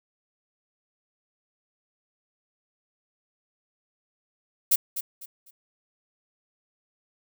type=noise with echo; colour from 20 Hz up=violet; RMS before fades=-19 dBFS; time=4.71-4.76 s; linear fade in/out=10 ms; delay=250 ms; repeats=3; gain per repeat=-11 dB; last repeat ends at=5.51 s; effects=none